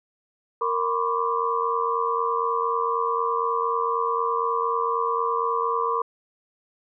sine tone cluster, 463 / 997 / 1081 / 1170 Hz, A#4 / B5 / C#6 / D6, -12 / +16 / -44 / -7 cents, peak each -27 dBFS, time 0.61-6.02 s, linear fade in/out 5 ms, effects none

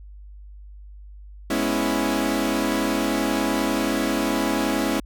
sawtooth chord, C# minor seventh, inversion second, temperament equal, 207.7 / 246.9 / 277.2 / 329.6 Hz, G#3 / B3 / C#4 / E4, 0 / 0 / 0 / 0 cents, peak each -24 / -24 / -21 / -22 dBFS, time 1.5-5 s, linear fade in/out 5 ms, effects added 50 Hz sine -39 dBFS peak until 5.05 s

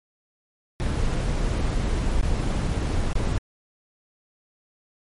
brown noise with dropouts, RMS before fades -23 dBFS, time 0.8-3.38 s, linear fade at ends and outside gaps 0 ms, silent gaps 1.136-1.139 / 2.211-2.229 / 3.131-3.154 s, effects MP3 48 kbps

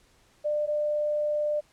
sine tone pair in turn, 597 / 597 Hz, D5 / D5, +28 / +28 cents, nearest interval unison, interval 0 cents, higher neither, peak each -24 dBFS, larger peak neither, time 0.44-0.67 / 0.67-1.61 s, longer second, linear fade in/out 20 ms, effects pink hiss -62 dBFS RMS until 1.72 s + low-pass 10000 Hz 12 dB/octave

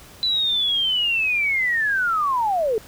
sine linear sweep, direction down, 4000 to 415.3 Hz, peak -18 dBFS, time 0.23-2.78 s, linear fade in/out 0 ms, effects pink hiss -45 dBFS RMS until 2.87 s

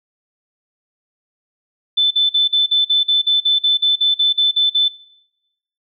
sine tone bursts, 3520 Hz, A7, in tune, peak -11 dBFS, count 16, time 1.97-4.885 s, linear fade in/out 10 ms, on 140 ms, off 45 ms, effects noise-tail reverb RT60 1.0 s tail -24 dB re dry

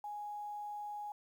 sine tone with quantisation, 830.6 Hz, G#5, in tune, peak -40 dBFS, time 0.04-1.12 s, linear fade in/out 2 ms, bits 11, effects none

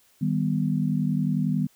sine chord, Eb augmented, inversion none, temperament equal, 155.56 / 196 / 246.9 Hz, Eb3 / G3 / B3, 0 / 0 / 0 cents, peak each -25 / -26 / -27 dBFS, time 0.21-1.67 s, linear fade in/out 10 ms, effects white hiss -61 dBFS RMS until 1.75 s

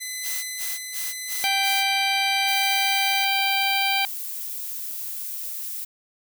10% pulse tone with tremolo, 2019 Hz, B6, 38 cents sharp, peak -20 dBFS, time 0-3.26 s, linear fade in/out 20 ms, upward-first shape sine, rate 0.82 Hz, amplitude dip 30%
blue noise bursts, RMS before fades -30 dBFS, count 5, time 0.22-1.84 s, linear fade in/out 50 ms, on 220 ms, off 130 ms
harmonic tone, 784 Hz, G5, in tune, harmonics 1 / 2 / 3 / 4 / 5 / 6, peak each -25 / -32 / -24 / -28 / -30 / -31 dBFS, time 1.44-4.05 s, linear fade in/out 0 ms
violet noise, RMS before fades -32 dBFS, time 2.47-5.85 s, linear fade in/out 10 ms
effects none

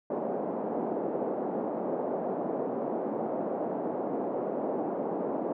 white band-pass noise, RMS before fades -32 dBFS, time 0.1-5.53 s, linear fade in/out 5 ms, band 210 to 680 Hz, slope 24 dB/octave, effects none

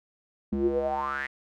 square tone with band-pass filter sweep, 69.1 Hz, C#2, 5 cents flat, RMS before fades -28 dBFS, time 0.52-1.27 s, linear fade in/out 10 ms, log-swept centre 240 to 2000 Hz, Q 9, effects none

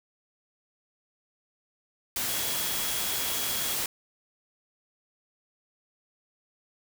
sine tone in noise, 3322 Hz, G#7, in tune, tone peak -38 dBFS, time 2.29-3.74 s, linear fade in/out 2 ms, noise white, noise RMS -30 dBFS, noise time 2.16-3.86 s, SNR -11 dB, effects none

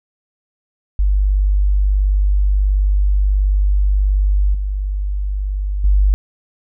sine tone with level steps, 49.28 Hz, G1, 10 cents sharp, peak -11 / -17 / -9 dBFS, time 0.99-6.14 s, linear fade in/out 0 ms, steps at 4.54 / 5.84 s, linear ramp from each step 5 ms, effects none

